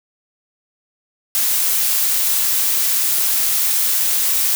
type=noise; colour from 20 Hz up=blue; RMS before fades=-17 dBFS; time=1.35-4.55 s; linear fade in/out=0 ms; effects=none